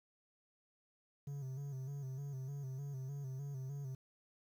triangle tone with vibrato, 136.3 Hz, C#3, 29 cents flat, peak -39 dBFS, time 1.27-3.95 s, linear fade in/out 5 ms, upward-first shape square, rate 3.3 Hz, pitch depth 66 cents each way, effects 11-bit

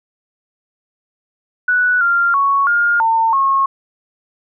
sine tone with pitch steps, 1478 / 1391 / 1111 / 1415 / 903 / 1088 Hz, F#6 / F6 / C#6 / F6 / A5 / C#6, -2 / -7 / +4 / +22 / +45 / -33 cents, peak -11 dBFS, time 1.68-3.66 s, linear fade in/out 5 ms, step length 330 ms, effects none

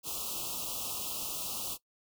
white band-stop noise, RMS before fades -37 dBFS, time 0.03-1.78 s, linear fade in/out 50 ms, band 1300 to 2600 Hz, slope 96 dB/octave, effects noise-tail reverb RT60 0.1 s tail -19 dB re dry

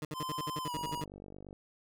20% pulse tone bursts, 152.4 Hz, D#3, 36 cents flat, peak -31 dBFS, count 12, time 0.02-1.039 s, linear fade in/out 2 ms, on 29 ms, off 61 ms
square tone with pitch glide, 1033 to 963.8 Hz, C6 to B5, -22 to -43 cents, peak -37 dBFS, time 0.13-1.05 s, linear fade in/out 50 ms, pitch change -121 cents, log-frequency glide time 0.62-0.73 s
click train, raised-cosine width 2 ms, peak -35 dBFS, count 39, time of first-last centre 0.75-1.529 s, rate 48.8 Hz
effects none

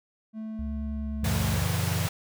triangle tone with pitch glide, 219.2 to 216.7 Hz, A3 to A3, -6 to -26 cents, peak -31 dBFS, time 0.33-1.59 s, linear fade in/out 50 ms, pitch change -20 cents, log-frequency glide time 0.57-1.27 s
sine tone with vibrato, 69.3 Hz, C#2, in tune, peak -31 dBFS, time 0.59-1.65 s, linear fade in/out 0 ms, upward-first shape triangle, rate 1.7 Hz, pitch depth 8 cents each way
triangle chord, F# dominant seventh, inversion none, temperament just, 92.5 / 115.62 / 138.75 / 166.5 Hz, F#2 / A#2 / C#3 / E3, 0 / -14 / +2 / +18 cents, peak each -27 / -30 / -32 / -29 dBFS, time 1.23-2.08 s, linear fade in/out 5 ms
pink high-pass noise, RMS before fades -34 dBFS, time 1.24-2.09 s, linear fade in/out 5 ms, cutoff 430 Hz, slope 48 dB/octave
effects none

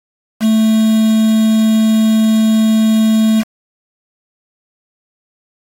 triangle tone with quantisation, 220 Hz, A3, in tune, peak -6 dBFS, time 0.4-3.44 s, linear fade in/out 50 ms, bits 4, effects AAC 48 kbps

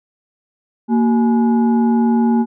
sine tone with frequency modulation, 231.9 Hz, A#3, 9 cents flat, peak -11 dBFS, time 0.88-2.46 s, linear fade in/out 50 ms, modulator 612 Hz, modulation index 0.53, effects none

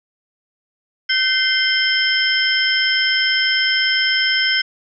sine tone cluster, 1536 / 2084 / 3137 / 5250 Hz, G6 / C7 / G7 / E8, -36 / -7 / +1 / -8 cents, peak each -20 dBFS, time 1.09-4.62 s, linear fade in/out 10 ms, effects none

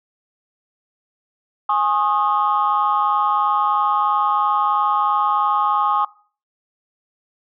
sine chord, Ab suspended fourth, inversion none, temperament equal with one note detuned, 830.6 / 1081.5 / 1244.5 Hz, Ab5 / Db6 / Eb6, 0 / -43 / 0 cents, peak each -19 dBFS, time 1.69-6.05 s, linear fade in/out 5 ms, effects noise-tail reverb RT60 0.4 s tail -19 dB re dry + tanh soft clip ceiling -8 dBFS

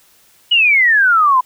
sine exponential sweep, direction down, 2960 to 987 Hz, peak -8 dBFS, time 0.51-1.41 s, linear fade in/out 10 ms, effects white hiss -51 dBFS RMS until 1.45 s

